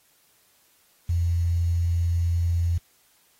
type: tone with quantisation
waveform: sine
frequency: 85.5 Hz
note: F2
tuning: 36 cents flat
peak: -20 dBFS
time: 1.09-2.78 s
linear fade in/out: 5 ms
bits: 8
effects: white hiss -62 dBFS RMS until 3.39 s + AAC 48 kbps